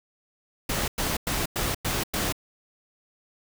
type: noise bursts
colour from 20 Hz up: pink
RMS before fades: -27 dBFS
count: 6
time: 0.69-2.325 s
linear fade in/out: 5 ms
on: 190 ms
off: 99 ms
effects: none